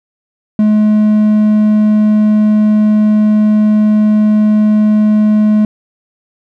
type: tone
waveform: triangle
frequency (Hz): 212.6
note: G#3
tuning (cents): +41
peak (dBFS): -4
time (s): 0.59-5.65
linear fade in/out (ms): 2
effects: none